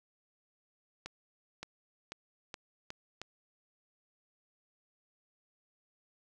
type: accelerating click train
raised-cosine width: 0.2 ms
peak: -24 dBFS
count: 6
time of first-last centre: 1.06-3.216 s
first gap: 570 ms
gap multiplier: 0.86
effects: none